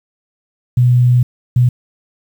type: tone bursts at uneven times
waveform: sine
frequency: 123.47 Hz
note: B2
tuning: in tune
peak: -7 dBFS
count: 2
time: 0.77-1.23 / 1.56-1.69 s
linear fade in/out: 5 ms
effects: 7-bit

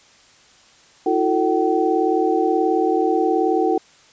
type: tone cluster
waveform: sine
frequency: 323.3 / 361.9 / 444.1 / 762 Hz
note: E4 / F#4 / A4 / G5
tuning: -34 / -38 / +16 / -49 cents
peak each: -21 dBFS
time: 1.06-3.78 s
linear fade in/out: 5 ms
effects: white hiss -51 dBFS RMS until 4.12 s + resampled to 16000 Hz

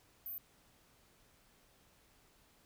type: tone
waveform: sine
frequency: 14370 Hz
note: A9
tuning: 35 cents sharp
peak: -40 dBFS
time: 0.26-0.38 s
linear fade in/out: 0 ms
effects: tanh soft clip ceiling -37 dBFS + pink hiss -68 dBFS RMS until 2.65 s

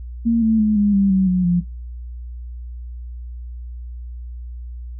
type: tone with pitch steps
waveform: sine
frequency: 231 / 222.1 / 213.5 / 205.3 / 197.41 / 189.81 / 182.5 / 175.47 Hz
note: A#3 / A3 / G#3 / G#3 / G3 / F#3 / F#3 / F3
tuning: -16 / +16 / +48 / -20 / +12 / +44 / -24 / +8 cents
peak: -13 dBFS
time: 0.25-1.61 s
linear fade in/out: 20 ms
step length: 170 ms
effects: noise-tail reverb RT60 0.3 s tail -20 dB re dry + added 60 Hz sine -29 dBFS peak until 4.99 s

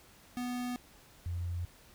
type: tone pair in turn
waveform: square / sine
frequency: 246.6 / 87.19 Hz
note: B3 / F2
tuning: -2 / -2 cents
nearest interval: octave + tritone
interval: 1800 cents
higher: first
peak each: -35 / -33 dBFS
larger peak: second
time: 0.37-0.76 / 1.26-1.65 s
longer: neither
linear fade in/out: 0 ms
effects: pink hiss -59 dBFS RMS until 1.94 s

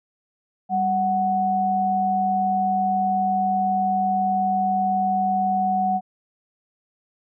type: tone pair together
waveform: sine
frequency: 196.36 / 742 Hz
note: G3 / F#5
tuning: +3 / +5 cents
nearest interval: octave + major seventh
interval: 2302 cents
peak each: -26 / -19 dBFS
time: 0.69-6.01 s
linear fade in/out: 50 ms
effects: none

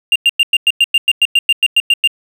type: tone bursts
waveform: triangle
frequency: 2794 Hz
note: F7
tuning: in tune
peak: -5 dBFS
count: 15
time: 0.12-2.075 s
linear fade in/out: 2 ms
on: 37 ms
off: 100 ms
effects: none

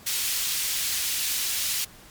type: high-pass noise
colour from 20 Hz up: pink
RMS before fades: -27 dBFS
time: 0.06-1.85 s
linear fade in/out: 10 ms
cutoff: 3200 Hz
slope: 12 dB/octave
effects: pink hiss -49 dBFS RMS until 2.1 s + MP3 96 kbps

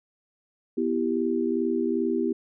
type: chord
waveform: sine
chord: E minor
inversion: second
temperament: equal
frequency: 246.9 / 329.6 / 392 Hz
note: B3 / E4 / G4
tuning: 0 / 0 / 0 cents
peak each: -27 dBFS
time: 0.77-2.33 s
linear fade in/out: 10 ms
effects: none

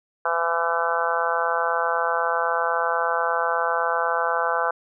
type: harmonic tone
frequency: 168.1 Hz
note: E3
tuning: 34 cents sharp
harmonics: 3 / 4 / 5 / 6 / 7 / 8 / 9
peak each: -28 / -28 / -28 / -28 / -28 / -28 / -28 dBFS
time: 0.25-4.71 s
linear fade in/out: 5 ms
effects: none

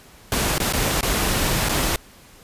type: noise with dropouts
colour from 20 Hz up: pink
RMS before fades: -21 dBFS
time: 0.32-1.96 s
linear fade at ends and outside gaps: 1 ms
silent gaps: 0.581-0.601 / 0.725-0.735 / 1.009-1.029 / 1.687-1.693 s
effects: pink hiss -48 dBFS RMS until 2.43 s + resampled to 32000 Hz

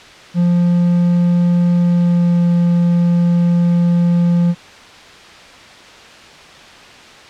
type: tone with pitch glide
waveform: triangle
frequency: 174.61 to 173 Hz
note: F3 to F3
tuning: 0 to -16 cents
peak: -8 dBFS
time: 0.34-4.55 s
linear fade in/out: 50 ms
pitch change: -16 cents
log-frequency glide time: 1.76-2.51 s
effects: white hiss -38 dBFS RMS until 7.29 s + low-pass 4000 Hz 12 dB/octave

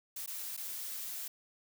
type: noise with dropouts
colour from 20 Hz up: blue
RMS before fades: -41 dBFS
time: 0.16-1.28 s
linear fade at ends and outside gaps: 5 ms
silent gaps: 0.262-0.275 / 0.567-0.574 s
effects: none

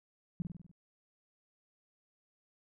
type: tone with echo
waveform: sine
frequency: 174.61 Hz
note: F3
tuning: in tune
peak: -31 dBFS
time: 0.4-0.42 s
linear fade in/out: 0 ms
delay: 49 ms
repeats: 6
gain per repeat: -4 dB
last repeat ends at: 0.714 s
effects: none

